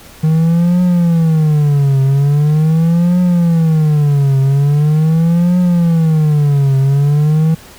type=tone with vibrato; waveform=triangle; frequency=155.56 Hz; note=D#3; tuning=in tune; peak=-6 dBFS; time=0.23-7.55 s; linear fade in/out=10 ms; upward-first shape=triangle; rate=0.42 Hz; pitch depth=260 cents each way; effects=pink hiss -38 dBFS RMS until 7.78 s